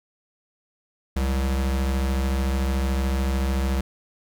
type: tone pair together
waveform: square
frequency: 66.9 / 187.05 Hz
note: C2 / F#3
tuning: +39 / +19 cents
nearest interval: octave + tritone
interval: 1780 cents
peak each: -22 / -33 dBFS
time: 1.16-3.81 s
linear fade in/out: 5 ms
effects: none